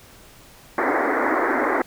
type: band-pass noise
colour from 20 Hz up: pink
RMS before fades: -21 dBFS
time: 0.78-1.82 s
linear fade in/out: 2 ms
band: 250 to 2100 Hz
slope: 96 dB/octave
effects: pink hiss -48 dBFS RMS until 1.86 s